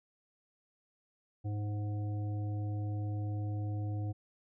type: harmonic tone with a mistuned harmonic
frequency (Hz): 103.83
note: G#2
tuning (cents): 0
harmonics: 1 / 3 / 5 / 7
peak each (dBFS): -33 / -44 / -52 / -51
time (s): 1.44-4.13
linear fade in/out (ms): 20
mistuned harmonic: 7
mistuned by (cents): +16
effects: none